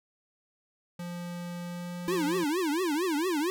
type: tone with pitch glide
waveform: square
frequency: 174.61 to 176.23 Hz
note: F3 to F3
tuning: 0 to +16 cents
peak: -36 dBFS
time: 0.99-2.44 s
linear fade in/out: 5 ms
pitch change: +16 cents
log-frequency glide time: 1.63-2.02 s
type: tone with vibrato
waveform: square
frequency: 329.6 Hz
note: E4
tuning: in tune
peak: -27 dBFS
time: 2.08-3.5 s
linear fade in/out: 0 ms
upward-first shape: triangle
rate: 4.4 Hz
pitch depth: 290 cents each way
effects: none